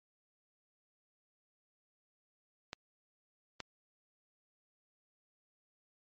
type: clicks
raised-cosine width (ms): 0.2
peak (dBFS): -22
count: 2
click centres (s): 2.731 / 3.603
effects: low-pass 7000 Hz 12 dB/octave + MP3 32 kbps